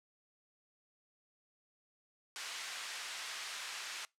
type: band-pass noise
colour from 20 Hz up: pink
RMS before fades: -44 dBFS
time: 2.36-4.05 s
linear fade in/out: 0 ms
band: 1500 to 7400 Hz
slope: 12 dB/octave
effects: noise-tail reverb RT60 0.2 s tail -23 dB re dry + low-pass 12000 Hz 12 dB/octave